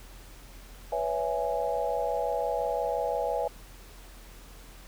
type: chord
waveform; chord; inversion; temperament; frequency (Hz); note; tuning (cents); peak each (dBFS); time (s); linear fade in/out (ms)
sine; C# minor seventh; third; equal with one note detuned; 493.9 / 559.8 / 659.3 / 830.6; B4 / C#5 / E5 / G#5; 0 / +17 / 0 / 0; -32; 0.92-3.48; 5
effects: added 42 Hz sine -47 dBFS peak until 4.87 s + pink hiss -52 dBFS RMS until 4.87 s